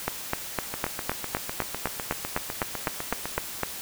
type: two click trains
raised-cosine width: 0.5 ms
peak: -9 / -15 dBFS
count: 15 / 22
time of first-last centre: 0.08-3.633 / 0.74-3.382 s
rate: 3.94 / 7.95 Hz
effects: white hiss -37 dBFS RMS until 3.81 s